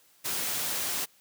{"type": "noise", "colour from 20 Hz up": "white", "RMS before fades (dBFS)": -31, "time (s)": [0.24, 1.06], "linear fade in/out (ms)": 20, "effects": ["white hiss -62 dBFS RMS until 1.2 s", "high-pass 100 Hz 12 dB/octave"]}